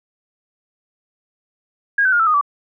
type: tone with pitch steps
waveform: sine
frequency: 1632 / 1522.7 / 1420.7 / 1325.6 / 1236.8 / 1154 Hz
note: G#6 / F#6 / F6 / E6 / D#6 / D6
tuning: -31 / +49 / +29 / +9 / -11 / -31 cents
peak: -12 dBFS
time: 1.98-2.412 s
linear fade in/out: 5 ms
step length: 72 ms
effects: none